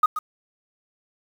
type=tone with echo; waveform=sine; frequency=1244.5 Hz; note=D#6; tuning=in tune; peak=-11 dBFS; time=0.03-0.06 s; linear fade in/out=5 ms; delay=130 ms; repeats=1; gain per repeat=-12 dB; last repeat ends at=0.19 s; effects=tanh soft clip ceiling -8 dBFS + 7-bit